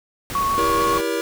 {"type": "noise", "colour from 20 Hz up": "pink", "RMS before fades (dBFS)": -30, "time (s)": [0.3, 1.01], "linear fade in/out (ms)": 0}
{"type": "tone with vibrato", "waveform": "sine", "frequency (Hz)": 1108.7, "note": "C#6", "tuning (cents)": 0, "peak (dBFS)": -18, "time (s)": [0.35, 0.98], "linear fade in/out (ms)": 2, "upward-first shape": "square", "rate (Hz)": 6.9, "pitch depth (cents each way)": 13}
{"type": "chord", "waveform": "square", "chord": "E diminished seventh", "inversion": "none", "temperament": "just", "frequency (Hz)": [329.6, 395.6, 474.7, 569.6], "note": ["E4", "G4", "Bb4", "Db5"], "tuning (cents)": [0, 16, 31, 47], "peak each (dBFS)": [-27, -28, -25, -31], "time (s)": [0.58, 1.21], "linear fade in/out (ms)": 0}
{"effects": []}